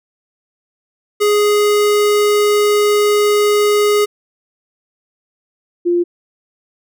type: tone pair in turn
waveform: square / sine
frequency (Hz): 415.6 / 348.6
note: G#4 / F4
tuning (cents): +1 / -3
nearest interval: minor third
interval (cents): 304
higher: first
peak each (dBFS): -11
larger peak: neither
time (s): 1.2-4.06 / 5.85-6.04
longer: first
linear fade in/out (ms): 20
effects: none

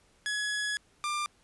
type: tone pair in turn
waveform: sawtooth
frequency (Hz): 1685 / 1191.5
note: G#6 / D6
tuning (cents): +25 / +25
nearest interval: tritone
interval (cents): 600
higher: first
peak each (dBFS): -26 / -26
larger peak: neither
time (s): 0.26-0.77 / 1.04-1.26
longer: first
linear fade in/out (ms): 0
effects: pink hiss -65 dBFS RMS until 1.43 s + resampled to 24000 Hz

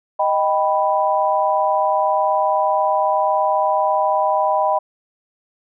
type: chord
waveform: sine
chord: Eb augmented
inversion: none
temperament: equal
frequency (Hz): 622.3 / 784 / 987.8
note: Eb5 / G5 / B5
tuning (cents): 0 / 0 / 0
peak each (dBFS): -19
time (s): 0.19-4.79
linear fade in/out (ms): 10
effects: none

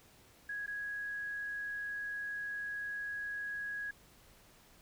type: tone with dropouts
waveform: sine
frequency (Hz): 1661.2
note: G#6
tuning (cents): 0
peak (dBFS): -37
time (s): 0.49-3.91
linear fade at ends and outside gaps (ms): 5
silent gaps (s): 0.663-0.677
effects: pink hiss -62 dBFS RMS until 4.81 s

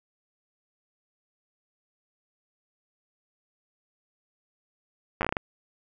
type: slowing click train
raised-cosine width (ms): 0.5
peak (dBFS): -11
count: 8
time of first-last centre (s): 5.21-5.368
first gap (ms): 9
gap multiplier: 1.3
effects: none

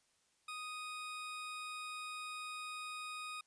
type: tone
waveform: 20% pulse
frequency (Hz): 1244.5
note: D#6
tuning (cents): 0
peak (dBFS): -38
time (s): 0.48-3.41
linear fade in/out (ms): 5
effects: white hiss -75 dBFS RMS until 3.46 s + resampled to 22050 Hz

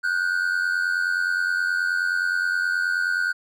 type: tone pair together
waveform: triangle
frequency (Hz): 1452.5 / 1542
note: F#6 / G6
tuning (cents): -32 / -29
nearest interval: minor second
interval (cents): 103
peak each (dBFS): -21 / -23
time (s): 0.03-3.33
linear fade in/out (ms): 20
effects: none

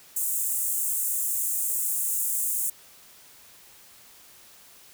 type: high-pass noise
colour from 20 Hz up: pink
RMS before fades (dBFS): -27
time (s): 0.16-2.7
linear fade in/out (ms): 5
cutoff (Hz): 7400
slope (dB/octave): 48
effects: white hiss -52 dBFS RMS until 4.93 s

